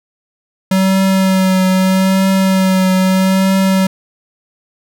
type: tone with vibrato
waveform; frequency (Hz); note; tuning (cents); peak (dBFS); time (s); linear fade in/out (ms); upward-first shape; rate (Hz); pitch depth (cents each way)
square; 189.3; F#3; +40; -10; 0.71-3.87; 5; triangle; 0.79; 25
effects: none